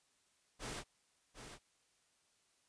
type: noise with echo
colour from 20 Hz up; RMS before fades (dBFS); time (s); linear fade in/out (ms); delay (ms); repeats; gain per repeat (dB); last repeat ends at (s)
pink; -44; 0.59-0.84; 50; 750; 1; -8; 1.59
effects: white hiss -75 dBFS RMS until 2.68 s + resampled to 22050 Hz